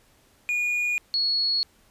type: tone pair in turn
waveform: triangle / sine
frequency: 2442 / 4351 Hz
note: D#7 / C#8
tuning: -33 / -33 cents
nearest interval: minor seventh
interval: 1000 cents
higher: second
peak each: -21 dBFS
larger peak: neither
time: 0.49-0.98 / 1.14-1.63 s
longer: neither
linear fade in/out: 0 ms
effects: pink hiss -60 dBFS RMS until 1.9 s + resampled to 32000 Hz